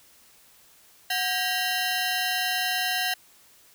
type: ring-modulated tone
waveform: 15% pulse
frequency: 1170 Hz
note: D6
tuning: 7 cents flat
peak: -15 dBFS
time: 1.1-3.14 s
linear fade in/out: 5 ms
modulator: 435 Hz
effects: white hiss -56 dBFS RMS until 3.74 s